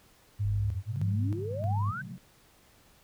sine tone with tremolo, 102.1 Hz, G#2, 29 cents flat, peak -26 dBFS, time 0.39-1.92 s, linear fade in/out 20 ms, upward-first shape square, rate 1.6 Hz, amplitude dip 60%
sine exponential sweep, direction up, 40.01 to 1588 Hz, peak -34 dBFS, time 0.44-2.02 s, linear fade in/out 10 ms
pink band-pass noise, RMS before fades -43 dBFS, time 0.96-2.18 s, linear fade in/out 0 ms, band 110 to 220 Hz, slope 96 dB/octave
effects pink hiss -61 dBFS RMS until 3.03 s

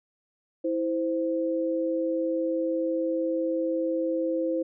sine tone pair together, 326.9 / 519 Hz, E4 / C5, -14 / -14 cents, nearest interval minor sixth, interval 800 cents, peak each -27 dBFS, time 0.64-4.63 s, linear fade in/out 10 ms, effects none

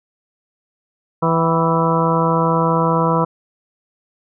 harmonic tone with a mistuned harmonic, 164.81 Hz, E3, in tune, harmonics 1 / 2 / 3 / 4 / 5 / 6 / 7 / 8, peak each -18 / -24 / -20 / -25 / -28 / -19 / -25 / -24 dBFS, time 1.22-3.25 s, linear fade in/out 10 ms, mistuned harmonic 5, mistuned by -83 cents, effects none

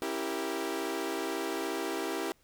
sawtooth chord, C# diminished seventh, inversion none, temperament equal with one note detuned, 273.2 / 329.6 / 392 / 466.2 Hz, C#4 / E4 / G4 / Bb4, -25 / 0 / 0 / 0 cents, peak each -37 / -32 / -32 / -36 dBFS, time 0.02-2.32 s, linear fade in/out 0 ms, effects pink hiss -67 dBFS RMS until 2.43 s

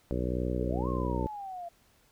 harmonic tone, 61.74 Hz, B1, in tune, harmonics 1 / 2 / 3 / 4 / 5 / 6 / 7 / 8 / 9, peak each -33 / -36 / -37 / -38 / -37 / -39 / -40 / -40 / -40 dBFS, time 0.11-1.27 s, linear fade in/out 0 ms
sine exponential two-way sweep, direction up then down, 403.9 to 1100 to 677 Hz, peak -37 dBFS, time 0.6-1.69 s, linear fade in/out 10 ms, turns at 0.88 s
effects pink hiss -65 dBFS RMS until 2.11 s

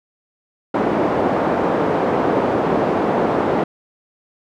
pink band-pass noise, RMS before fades -18 dBFS, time 0.74-3.64 s, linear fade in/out 5 ms, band 280 to 790 Hz, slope 12 dB/octave, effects none

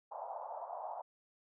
white band-pass noise, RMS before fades -44 dBFS, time 0.11-1.02 s, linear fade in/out 10 ms, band 610 to 940 Hz, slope 48 dB/octave, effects none

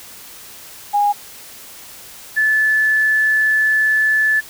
sine tone pair in turn, 820 / 1737.5 Hz, G#5 / A6, -22 / -22 cents, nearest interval octave + minor second, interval 1300 cents, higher second, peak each -12 dBFS, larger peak neither, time 0.93-1.13 / 2.36-4.41 s, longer second, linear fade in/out 20 ms, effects white hiss -38 dBFS RMS until 4.49 s

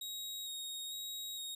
sawtooth tone with vibrato, 3773 Hz, A#7, 20 cents sharp, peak -38 dBFS, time 0.01-1.55 s, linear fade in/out 5 ms, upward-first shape square, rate 1.1 Hz, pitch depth 12 cents each way, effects none

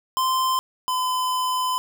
square tone pair in turn, 1038 / 1015.5 Hz, C6 / B5, -14 / +48 cents, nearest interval unison, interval 38 cents, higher first, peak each -20 / -22 dBFS, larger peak first, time 0.17-0.59 / 0.88-1.78 s, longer second, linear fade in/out 0 ms, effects none

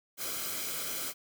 white noise with comb filter, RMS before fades -36 dBFS, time 0.17-1.14 s, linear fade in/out 50 ms, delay 1.1 ms, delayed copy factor -0.6, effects none

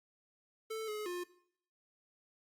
square tone with pitch steps, 441.3 / 424.1 / 355 Hz, A4 / G#4 / F4, +5 / +36 / +28 cents, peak -38 dBFS, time 0.7-1.24 s, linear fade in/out 10 ms, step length 180 ms, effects noise-tail reverb RT60 0.6 s tail -17 dB re dry + Opus 48 kbps

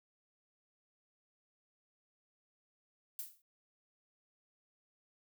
violet noise with exponential decay, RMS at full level -39 dBFS, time 3.19-3.42 s, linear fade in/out 2 ms, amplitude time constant 50 ms, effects none

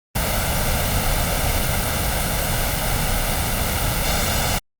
pink noise with comb filter, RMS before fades -20 dBFS, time 0.15-4.59 s, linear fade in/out 10 ms, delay 1.4 ms, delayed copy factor +0.7, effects Opus 32 kbps

